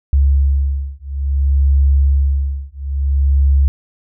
sine beating tone pair, 68.9 / 69.48 Hz, C#2 / C#2, -10 / +5 cents, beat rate 0.58 Hz, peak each -14 dBFS, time 0.13-3.68 s, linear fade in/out 0 ms, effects none

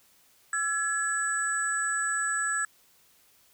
sine tone cluster, 1342 / 1693 / 7930 Hz, E6 / G#6 / B8, +31 / +33 / +6 cents, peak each -32 / -28 / -32 dBFS, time 0.53-2.65 s, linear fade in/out 2 ms, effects white hiss -62 dBFS RMS until 3.53 s

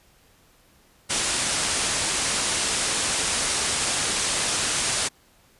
white low-pass noise, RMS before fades -25 dBFS, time 1.09-5.09 s, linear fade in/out 20 ms, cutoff 10000 Hz, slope 96 dB/octave, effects pink hiss -58 dBFS RMS until 5.59 s + resampled to 32000 Hz

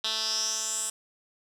10% pulse tone with band-pass filter sweep, 220 Hz, A3, in tune, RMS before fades -30 dBFS, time 0.04-0.9 s, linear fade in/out 5 ms, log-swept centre 4000 to 8500 Hz, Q 5.3, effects none

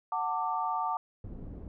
sine chord, D major, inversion first, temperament equal with one note detuned, 740 / 895.4 / 1174.7 Hz, F#5 / A5 / D6, 0 / +30 / 0 cents, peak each -34 / -32 / -33 dBFS, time 0.12-0.97 s, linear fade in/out 2 ms
pink low-pass noise, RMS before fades -42 dBFS, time 1.24-1.68 s, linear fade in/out 2 ms, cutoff 320 Hz, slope 12 dB/octave
effects none

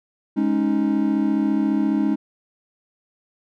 triangle chord, Ab suspended fourth, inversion none, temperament just, 207.7 / 276.9 / 311.5 Hz, Ab3 / Db4 / Eb4, 0 / -2 / +2 cents, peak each -20 dBFS, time 0.36-2.16 s, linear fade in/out 20 ms, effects none

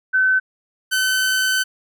sine / sawtooth tone pair in turn, 1523 / 1523 Hz, F#6 / F#6, +50 / +50 cents, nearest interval unison, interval 0 cents, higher neither, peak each -13 dBFS, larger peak neither, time 0.13-0.4 / 0.91-1.64 s, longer second, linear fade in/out 20 ms, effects none

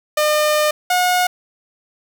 sawtooth tone pair in turn, 605 / 723.5 Hz, D#5 / F#5, -49 / -39 cents, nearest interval minor third, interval 310 cents, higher second, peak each -10 dBFS, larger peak neither, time 0.17-0.71 / 0.9-1.27 s, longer first, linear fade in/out 5 ms, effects 8-bit

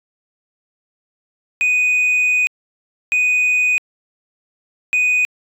sine tone bursts at uneven times, 2488 Hz, D#7, 1 cent flat, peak -10 dBFS, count 3, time 1.61-2.47 / 3.12-3.78 / 4.93-5.25 s, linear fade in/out 0 ms, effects tanh soft clip ceiling -12 dBFS

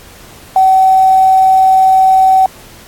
sine tone with quantisation, 760 Hz, F#5, 46 cents sharp, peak -4 dBFS, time 0.56-2.46 s, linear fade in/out 2 ms, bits 5, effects pink hiss -37 dBFS RMS until 2.87 s + AAC 64 kbps

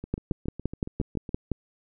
two click trains, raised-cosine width 3 ms, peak -23 / -13 dBFS, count 10 / 9, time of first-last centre 0.04-1.292 / 0.14-1.517 s, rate 7.19 / 5.81 Hz, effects none

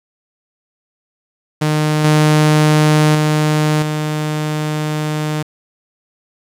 sawtooth tone with level steps, 152.7 Hz, D#3, 32 cents flat, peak -9 / -5 / -8 / -13 dBFS, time 1.61-5.43 s, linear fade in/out 10 ms, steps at 2.04 / 3.15 / 3.82 s, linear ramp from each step 2 ms, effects low-pass 11000 Hz 12 dB/octave + 7-bit

